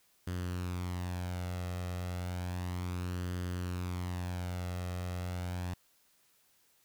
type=tone with flanger; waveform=sawtooth; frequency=89.6 Hz; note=F2; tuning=45 cents sharp; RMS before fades=-37 dBFS; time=0.27-5.74 s; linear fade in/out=5 ms; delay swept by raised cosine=0.63 to 1.57 ms; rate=0.32 Hz; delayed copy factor=+0.5; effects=white hiss -69 dBFS RMS until 6.84 s